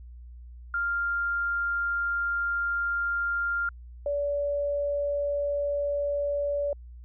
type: tone pair in turn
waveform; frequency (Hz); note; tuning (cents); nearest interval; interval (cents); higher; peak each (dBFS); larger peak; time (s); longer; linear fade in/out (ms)
sine; 1396.9 / 574.2; F6 / D5; 0 / -39; octave + minor third; 1539; first; -25; neither; 0.74-3.69 / 4.06-6.73; first; 2
effects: added 60 Hz sine -42 dBFS peak until 7.04 s